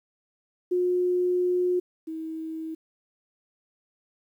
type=tone pair in turn; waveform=sine; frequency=359.7 / 320.5 Hz; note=F#4 / E4; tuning=-49 / -49 cents; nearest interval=major second; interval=200 cents; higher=first; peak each=-21 / -31 dBFS; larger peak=first; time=0.71-1.8 / 2.07-2.75 s; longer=first; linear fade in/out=10 ms; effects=10-bit